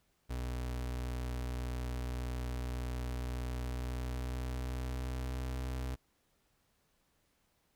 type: tone with pitch glide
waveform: 35% pulse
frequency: 61.74 to 63.48 Hz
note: B1 to B1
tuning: 0 to +48 cents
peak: -34 dBFS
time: 0.29-5.96 s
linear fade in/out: 20 ms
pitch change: +48 cents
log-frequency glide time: 3.57-5.51 s
effects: pink hiss -75 dBFS RMS until 7.75 s